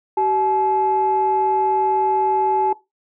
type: tone pair together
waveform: sine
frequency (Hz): 382.5 / 858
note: G4 / A5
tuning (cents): -42 / -44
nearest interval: octave + major second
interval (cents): 1398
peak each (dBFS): -20 / -16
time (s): 0.17-2.73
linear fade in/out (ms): 5
effects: noise-tail reverb RT60 0.2 s tail -18 dB re dry + tanh soft clip ceiling -9 dBFS